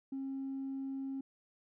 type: tone with tanh clipping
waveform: triangle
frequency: 270 Hz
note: C#4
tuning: 45 cents flat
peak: -37 dBFS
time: 0.12-1.21 s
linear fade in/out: 5 ms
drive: 5 dB
effects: none